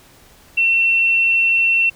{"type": "tone", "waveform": "sine", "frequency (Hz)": 2706, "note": "E7", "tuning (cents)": 45, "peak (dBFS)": -12, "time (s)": [0.57, 1.9], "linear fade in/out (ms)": 10, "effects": ["pink hiss -48 dBFS RMS until 1.95 s"]}